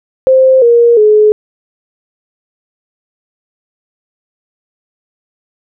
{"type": "tone with pitch steps", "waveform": "sine", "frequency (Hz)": [523.3, 471.6, 425.1], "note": ["C5", "A#4", "G#4"], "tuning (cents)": [0, 20, 40], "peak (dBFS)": -3, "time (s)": [0.27, 1.32], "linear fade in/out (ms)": 0, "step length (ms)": 350, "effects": []}